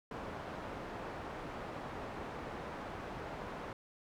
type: low-pass noise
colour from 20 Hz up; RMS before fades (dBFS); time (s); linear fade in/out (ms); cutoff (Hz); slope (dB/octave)
white; -44; 0.11-3.73; 2; 990; 12
effects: none